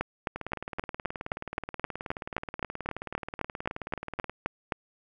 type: two click trains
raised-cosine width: 0.5 ms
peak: -13 / -20 dBFS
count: 19 / 75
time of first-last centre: 0.01-4.722 / 0.36-4.296 s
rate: 3.82 / 18.8 Hz
effects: none